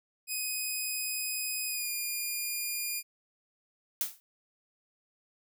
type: tone with pitch glide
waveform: 5% pulse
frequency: 2506 to 2421 Hz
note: D#7 to D#7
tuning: +12 to -48 cents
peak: -23 dBFS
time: 0.27-3.03 s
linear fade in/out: 50 ms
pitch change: -60 cents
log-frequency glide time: 1.67-1.9 s
type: noise with exponential decay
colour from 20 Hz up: blue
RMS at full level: -27 dBFS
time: 4.01-4.2 s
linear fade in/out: 0 ms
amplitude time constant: 41 ms
effects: none